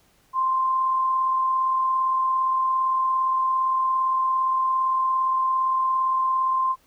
sine tone with amplitude modulation, 1046.5 Hz, C6, in tune, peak -18 dBFS, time 0.33-6.76 s, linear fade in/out 50 ms, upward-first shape sine, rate 37.5 Hz, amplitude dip 25%, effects pink hiss -61 dBFS RMS until 6.86 s

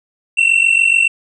triangle tone pair together, 2685 / 2732 Hz, E7 / F7, +31 / -39 cents, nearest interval unison, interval 30 cents, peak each -11 dBFS, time 0.37-1.08 s, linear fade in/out 10 ms, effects resampled to 22050 Hz

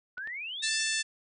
sine exponential sweep, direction up, 1440 to 5800 Hz, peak -35 dBFS, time 0.17-0.83 s, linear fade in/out 5 ms
clicks, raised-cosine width 0.3 ms, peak -32 dBFS, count 2, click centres 0.18 / 0.274 s
harmonic tone, 884 Hz, A5, 8 cents sharp, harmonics 2 / 3 / 4 / 5 / 6 / 7 / 8 / 9 / 10, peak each -33 / -35 / -36 / -37 / -38 / -38 / -39 / -40 / -40 dBFS, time 0.62-1.03 s, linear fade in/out 20 ms
effects none

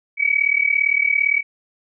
sine tone with amplitude modulation, 2272 Hz, C#7, 42 cents sharp, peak -11 dBFS, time 0.17-1.43 s, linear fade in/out 50 ms, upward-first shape sine, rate 37.6 Hz, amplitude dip 90%, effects none

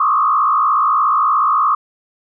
sine tone with frequency modulation, 1174.7 Hz, D6, in tune, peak -11 dBFS, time 0-1.75 s, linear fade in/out 5 ms, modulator 56.9 Hz, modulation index 1.8, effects none

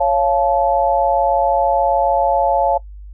sine chord, Db augmented, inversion none, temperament just, 554.4 / 693 / 866.2 Hz, Db5 / F5 / A5, 0 / -14 / -27 cents, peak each -17 dBFS, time 0-2.78 s, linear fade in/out 10 ms, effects noise-tail reverb RT60 0.1 s tail -21 dB re dry + added 50 Hz sine -32 dBFS peak until 3.13 s

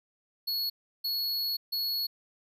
square tone bursts at uneven times, 4359 Hz, C#8, 30 cents flat, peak -29 dBFS, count 3, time 0.47-0.7 / 1.04-1.57 / 1.72-2.07 s, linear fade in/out 10 ms, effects none

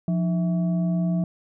sine tone with frequency modulation, 174.61 Hz, F3, in tune, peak -20 dBFS, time 0.08-1.24 s, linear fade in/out 2 ms, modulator 481 Hz, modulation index 0.39, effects none

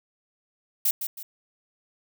violet noise with echo, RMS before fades -22 dBFS, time 0.85-0.91 s, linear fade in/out 5 ms, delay 160 ms, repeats 2, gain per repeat -8 dB, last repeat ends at 1.23 s, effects none

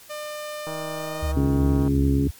sawtooth tone with pitch glide, 600 to 610.8 Hz, D5 to D#5, +37 to -32 cents, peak -27 dBFS, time 0.09-1.33 s, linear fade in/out 20 ms, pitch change +31 cents, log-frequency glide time 0.94-1.21 s
click train, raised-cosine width 1 ms, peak -21 dBFS, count 192, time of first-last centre 0.67-1.879 s, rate 158 Hz
sine tone with vibrato, 71.9 Hz, D2, 36 cents flat, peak -22 dBFS, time 1.22-2.31 s, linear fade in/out 10 ms, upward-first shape triangle, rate 8.5 Hz, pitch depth 120 cents each way
harmonic tone, 69.3 Hz, C#2, in tune, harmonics 1 / 2 / 3 / 4 / 5 / 6, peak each -31 / -23 / -33 / -21 / -32 / -31 dBFS, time 1.36-2.28 s, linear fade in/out 10 ms
effects white hiss -48 dBFS RMS until 2.39 s + MP3 96 kbps

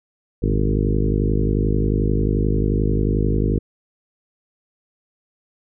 harmonic tone with a mistuned harmonic, 51.3 Hz, G#1, 21 cents flat, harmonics 1 / 2 / 3 / 4 / 5 / 6 / 7 / 8 / 9, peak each -20 / -23 / -25 / -26 / -27 / -28 / -28 / -29 / -30 dBFS, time 0.42-3.59 s, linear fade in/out 10 ms, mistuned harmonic 2, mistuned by +88 cents, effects none

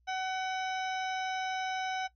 harmonic tone with a mistuned harmonic, 752 Hz, F#5, 28 cents sharp, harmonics 1 / 2 / 3 / 4 / 5 / 7 / 8, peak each -33 / -39 / -43 / -45 / -47 / -50 / -51 dBFS, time 0.07-2.08 s, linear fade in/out 20 ms, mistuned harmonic 5, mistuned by +43 cents, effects noise-tail reverb RT60 0.1 s tail -17 dB re dry + added 60 Hz sine -66 dBFS peak until 2.15 s

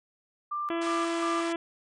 sine tone with tremolo, 1186 Hz, D6, 17 cents sharp, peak -29 dBFS, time 0.51-1.49 s, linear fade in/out 10 ms, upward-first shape square, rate 2.8 Hz, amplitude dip 75%
harmonic tone, 335.3 Hz, E4, 30 cents sharp, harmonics 1 / 2 / 3 / 4 / 5 / 6 / 7 / 8 / 9 / 10, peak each -29 / -35 / -39 / -41 / -43 / -45 / -46 / -47 / -48 / -49 dBFS, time 0.7-1.56 s, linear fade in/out 2 ms
pink band-pass noise, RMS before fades -42 dBFS, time 0.81-1.53 s, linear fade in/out 10 ms, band 830 to 9400 Hz, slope 96 dB/octave
effects none

